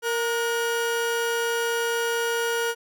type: tone pair together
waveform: 35% pulse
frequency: 464.9 / 1439 Hz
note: A#4 / F#6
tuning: -5 / -49 cents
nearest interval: octave + minor sixth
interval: 1956 cents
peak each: -23 / -26 dBFS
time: 0.02-2.75 s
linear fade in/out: 50 ms
effects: none